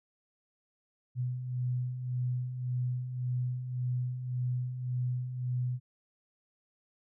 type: beating tone pair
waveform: sine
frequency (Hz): 123.47 / 125.27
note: B2 / B2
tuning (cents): 0 / +25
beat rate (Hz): 1.8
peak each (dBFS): -39 / -31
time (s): 1.15-5.8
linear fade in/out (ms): 50
effects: none